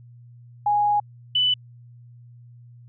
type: tone pair in turn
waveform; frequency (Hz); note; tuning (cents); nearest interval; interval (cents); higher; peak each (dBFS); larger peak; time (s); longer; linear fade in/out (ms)
sine; 828 / 2990; G#5 / F#7; -5 / +17; octave + minor seventh; 2222; second; -17; neither; 0.66-1 / 1.35-1.54; first; 5
effects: added 120 Hz sine -44 dBFS peak until 2.88 s